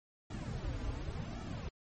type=noise with flanger; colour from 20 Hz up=brown; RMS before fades=-40 dBFS; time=0.3-1.69 s; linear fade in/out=5 ms; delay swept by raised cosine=1.9 to 5.5 ms; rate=0.9 Hz; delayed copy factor=-0.9; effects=MP3 32 kbps